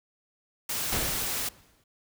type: noise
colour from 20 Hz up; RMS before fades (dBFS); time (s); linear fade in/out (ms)
white; -31; 0.69-1.49; 5
type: noise with exponential decay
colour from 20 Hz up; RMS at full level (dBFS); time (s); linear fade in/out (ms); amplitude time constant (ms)
pink; -28; 0.92-1.84; 5; 200
effects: none